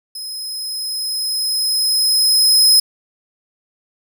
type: tone with level ramp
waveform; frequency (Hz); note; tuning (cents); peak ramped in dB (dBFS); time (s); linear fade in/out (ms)
sawtooth; 5110; D#8; +45; -24 to -5; 0.15-2.8; 5
effects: none